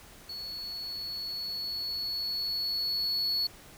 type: tone with level ramp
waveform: triangle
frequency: 4396 Hz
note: C#8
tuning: 15 cents flat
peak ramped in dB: -36 to -25 dBFS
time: 0.29-3.47 s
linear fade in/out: 5 ms
effects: pink hiss -52 dBFS RMS until 3.77 s